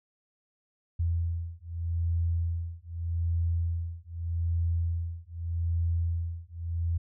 sine beating tone pair, 83.9 / 84.72 Hz, E2 / E2, +31 / +48 cents, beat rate 0.82 Hz, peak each -30 / -30 dBFS, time 0.99-6.98 s, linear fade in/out 10 ms, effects none

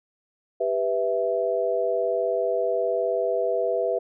sine chord, E minor, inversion first, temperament just, 395.6 / 494.4 / 659.3 Hz, G4 / B4 / E5, +16 / +2 / 0 cents, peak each -28 / -25 / -25 dBFS, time 0.6-3.99 s, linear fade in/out 10 ms, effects none

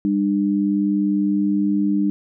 sine tone pair together, 200.3 / 300.1 Hz, G3 / D4, +38 / +38 cents, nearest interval perfect fifth, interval 700 cents, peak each -19 dBFS, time 0.05-2.1 s, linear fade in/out 0 ms, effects none

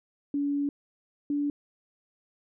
sine tone pair in turn, 285.2 / 289 Hz, C#4 / D4, +49 / -28 cents, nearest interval unison, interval 23 cents, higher second, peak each -25 dBFS, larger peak neither, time 0.34-0.69 / 1.3-1.5 s, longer first, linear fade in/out 2 ms, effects none

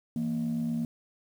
sine tone pair together, 164.83 / 233.1 Hz, E3 / A#3, 0 / 0 cents, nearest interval tritone, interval 600 cents, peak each -32 / -27 dBFS, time 0.16-0.85 s, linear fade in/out 2 ms, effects tanh soft clip ceiling -24 dBFS + 9-bit

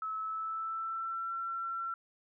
sine tone with pitch glide, 1298 to 1353.1 Hz, E6 to E6, -27 to +45 cents, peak -34 dBFS, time 0.02-1.94 s, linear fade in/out 2 ms, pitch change +72 cents, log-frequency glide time 0.18-1.29 s, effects none

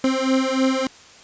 30% pulse beating tone pair, 261.6 / 264.9 Hz, C4 / C4, 0 / +22 cents, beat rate 3.3 Hz, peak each -18 dBFS, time 0.04-0.87 s, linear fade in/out 2 ms, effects white hiss -46 dBFS RMS until 1.23 s + resampled to 16000 Hz

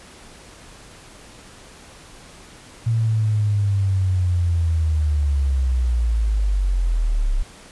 sine linear sweep, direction down, 115.3 to 32.7 Hz, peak -16 dBFS, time 2.86-7.43 s, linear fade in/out 10 ms, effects pink hiss -44 dBFS RMS until 7.71 s + resampled to 24000 Hz

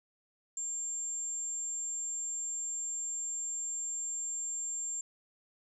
sine tone, 7360 Hz, A#8, 23 cents flat, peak -34 dBFS, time 0.57-5.01 s, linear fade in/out 2 ms, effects none

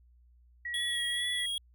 sine tone with pitch glide, 1920 to 1961.5 Hz, B6 to B6, -49 to -12 cents, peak -34 dBFS, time 0.65-1.46 s, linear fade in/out 5 ms, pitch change +37 cents, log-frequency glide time 1.04-1.32 s
square tone with vibrato, 3339 Hz, G#7, 9 cents sharp, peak -32 dBFS, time 0.74-1.58 s, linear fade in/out 2 ms, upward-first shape sine, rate 2.3 Hz, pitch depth 28 cents each way
effects added 60 Hz sine -58 dBFS peak until 1.74 s

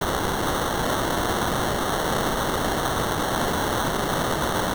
blue noise with sample-and-hold, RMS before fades -24 dBFS, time 0.01-4.74 s, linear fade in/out 5 ms, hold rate 2450 Hz, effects none

